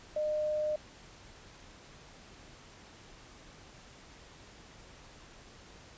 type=tone; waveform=sine; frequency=608 Hz; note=D#5; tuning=40 cents flat; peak=-29 dBFS; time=0.16-0.76 s; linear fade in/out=5 ms; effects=pink hiss -54 dBFS RMS until 5.97 s + resampled to 16000 Hz